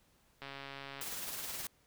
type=click train; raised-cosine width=0.3 ms; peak=-29 dBFS; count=83; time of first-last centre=0.42-1.014 s; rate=138 Hz
type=noise with tremolo; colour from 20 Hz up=white; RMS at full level=-40 dBFS; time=1.01-1.67 s; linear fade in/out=2 ms; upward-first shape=sine; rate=19 Hz; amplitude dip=35%
effects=pink hiss -70 dBFS RMS until 1.86 s